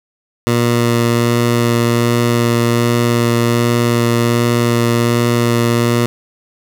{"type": "tone with vibrato", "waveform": "15% pulse", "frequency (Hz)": 118.5, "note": "A#2", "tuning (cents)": 29, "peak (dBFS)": -5, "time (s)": [0.47, 6.06], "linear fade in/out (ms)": 0, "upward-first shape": "sine", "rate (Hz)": 1.3, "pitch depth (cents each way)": 10, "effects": []}